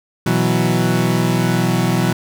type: chord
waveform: 30% pulse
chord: B suspended fourth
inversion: none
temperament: equal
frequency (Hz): 123.47 / 164.81 / 185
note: B2 / E3 / F#3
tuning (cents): 0 / 0 / 0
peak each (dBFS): -16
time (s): 0.26-2.13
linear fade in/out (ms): 5
effects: none